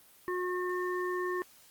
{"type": "harmonic tone", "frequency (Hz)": 361.6, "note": "F#4", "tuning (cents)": -40, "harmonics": [1, 3, 5], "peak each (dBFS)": [-32, -37, -39], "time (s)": [0.28, 1.42], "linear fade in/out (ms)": 0, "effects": ["white hiss -59 dBFS RMS until 1.7 s", "Opus 24 kbps"]}